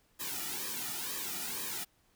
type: noise with flanger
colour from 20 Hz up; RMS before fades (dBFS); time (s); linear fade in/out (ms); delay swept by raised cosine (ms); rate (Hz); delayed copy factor
white; -38; 0.19-1.85; 20; 1.4 to 1.91; 2.1; -0.95
effects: pink hiss -70 dBFS RMS until 2.15 s